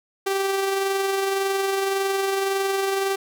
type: tone with amplitude modulation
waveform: sawtooth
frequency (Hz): 390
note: G4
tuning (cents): -9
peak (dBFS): -16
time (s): 0.26-3.16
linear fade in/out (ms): 10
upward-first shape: sine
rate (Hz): 21.8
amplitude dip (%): 30
effects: none